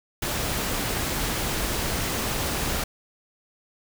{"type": "noise", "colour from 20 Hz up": "pink", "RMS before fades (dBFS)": -27, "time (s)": [0.22, 2.84], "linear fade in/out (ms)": 5, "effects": []}